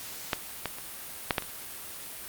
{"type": "clicks", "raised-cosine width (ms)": 0.3, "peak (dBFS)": [-9, -13, -24, -7, -8, -22], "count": 6, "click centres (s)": [0.332, 0.657, 0.785, 1.308, 1.382, 1.423], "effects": ["white hiss -41 dBFS RMS until 2.28 s", "Opus 48 kbps"]}